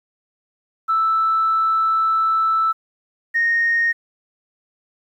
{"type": "tone pair in turn", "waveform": "sine", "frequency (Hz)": [1318.5, 1855.5], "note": ["E6", "A#6"], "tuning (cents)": [0, -9], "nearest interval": "tritone", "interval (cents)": 591, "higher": "second", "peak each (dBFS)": -14, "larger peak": "neither", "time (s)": [[0.88, 2.73], [3.34, 3.93]], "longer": "first", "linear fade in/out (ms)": 20, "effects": ["tanh soft clip ceiling -10 dBFS", "9-bit"]}